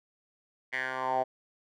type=tone with band-pass filter sweep; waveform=10% pulse; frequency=130 Hz; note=C3; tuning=11 cents flat; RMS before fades=-31 dBFS; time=0.72-1.24 s; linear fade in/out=20 ms; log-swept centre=2100 to 680 Hz; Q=5.1; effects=none